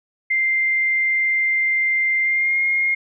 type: tone with pitch glide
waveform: sine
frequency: 2093 to 2137 Hz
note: C7 to C7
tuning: 0 to +36 cents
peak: -16 dBFS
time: 0.3-2.95 s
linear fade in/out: 10 ms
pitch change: +36 cents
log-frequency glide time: 2.23-2.59 s
effects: none